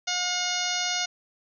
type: harmonic tone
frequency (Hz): 719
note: F#5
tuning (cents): -50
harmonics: 1 / 2 / 3 / 4 / 5 / 6 / 7 / 8 / 9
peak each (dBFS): -34 / -34 / -34 / -34 / -34 / -34 / -34 / -34 / -34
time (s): 0.07-1.06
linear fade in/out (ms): 10
effects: none